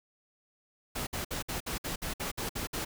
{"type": "noise bursts", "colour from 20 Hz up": "pink", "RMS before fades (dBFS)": -35, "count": 11, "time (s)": [0.95, 2.85], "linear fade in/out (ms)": 10, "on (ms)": 120, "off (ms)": 58, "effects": []}